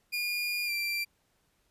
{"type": "tone with pitch glide", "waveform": "30% pulse", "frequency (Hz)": [2426, 2360], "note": ["D#7", "D7"], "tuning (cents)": [-44, 8], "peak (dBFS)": -27, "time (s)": [0.12, 1.05], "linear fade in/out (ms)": 20, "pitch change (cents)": -48, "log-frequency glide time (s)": [0.65, 0.71], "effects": ["pink hiss -72 dBFS RMS until 1.7 s", "resampled to 32000 Hz"]}